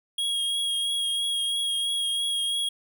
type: tone with vibrato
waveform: square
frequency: 3286 Hz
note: G#7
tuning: 19 cents flat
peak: -25 dBFS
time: 0.18-2.69 s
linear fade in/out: 5 ms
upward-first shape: triangle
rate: 3 Hz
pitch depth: 22 cents each way
effects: none